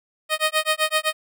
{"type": "tone with tremolo", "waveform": "10% pulse", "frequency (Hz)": 622.3, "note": "D#5", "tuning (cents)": 0, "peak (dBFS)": -8, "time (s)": [0.29, 1.13], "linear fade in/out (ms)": 50, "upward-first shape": "sine", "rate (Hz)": 7.8, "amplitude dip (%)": 100, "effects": []}